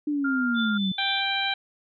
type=linear sweep; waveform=sine; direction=down; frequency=300.2 to 185 Hz; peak=-23 dBFS; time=0.07-0.92 s; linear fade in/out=5 ms
type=tone; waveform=sine; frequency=1401 Hz; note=F6; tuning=5 cents sharp; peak=-26 dBFS; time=0.24-0.78 s; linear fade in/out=10 ms
type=tone with tremolo; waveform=sine; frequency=3520 Hz; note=A7; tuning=in tune; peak=-28 dBFS; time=0.54-1.24 s; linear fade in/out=50 ms; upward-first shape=triangle; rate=4 Hz; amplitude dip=65%
type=harmonic tone; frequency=786 Hz; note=G5; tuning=4 cents sharp; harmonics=1 / 2 / 3 / 4 / 5; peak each=-30 / -30 / -30 / -30 / -30 dBFS; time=0.98-1.54 s; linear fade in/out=5 ms
effects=none